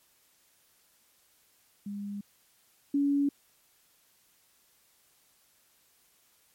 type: tone pair in turn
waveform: sine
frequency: 202.7 / 283 Hz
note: G#3 / C#4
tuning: -42 / +36 cents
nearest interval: tritone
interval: 578 cents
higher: second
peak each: -34 / -23 dBFS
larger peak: second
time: 1.86-2.21 / 2.94-3.29 s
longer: neither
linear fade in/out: 5 ms
effects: white hiss -66 dBFS RMS until 6.54 s + MP3 64 kbps